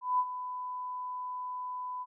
sine tone with ADSR envelope, 1000 Hz, B5, 21 cents sharp, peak -23 dBFS, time 0.01-2.06 s, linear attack 180 ms, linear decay 53 ms, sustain -12 dB, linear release 42 ms, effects none

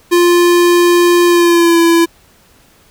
square tone with pitch glide, 349.2 to 335.9 Hz, F4 to E4, 0 to +33 cents, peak -7 dBFS, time 0.11-2.06 s, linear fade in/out 20 ms, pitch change -67 cents, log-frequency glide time 1.27-1.79 s, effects pink hiss -48 dBFS RMS until 2.9 s

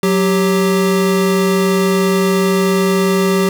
square tone pair together, 185 / 391.6 Hz, F#3 / G4, 0 / -2 cents, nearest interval octave + minor second, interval 1298 cents, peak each -15 dBFS, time 0.03-3.49 s, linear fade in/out 2 ms, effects none

